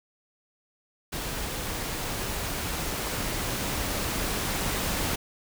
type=noise with level ramp; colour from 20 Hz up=pink; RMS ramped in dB=-33 to -28 dBFS; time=1.12-5.16 s; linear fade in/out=10 ms; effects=none